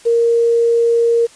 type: tone with quantisation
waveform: sine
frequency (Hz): 466.2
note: A#4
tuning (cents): 0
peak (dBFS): -10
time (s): 0.05-1.27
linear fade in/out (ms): 20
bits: 6
effects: white hiss -44 dBFS RMS until 1.35 s + resampled to 22050 Hz